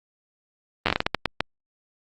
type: slowing click train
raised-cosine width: 0.3 ms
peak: -4 dBFS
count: 11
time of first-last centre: 0.86-1.406 s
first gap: 10 ms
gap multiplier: 1.35
effects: Opus 24 kbps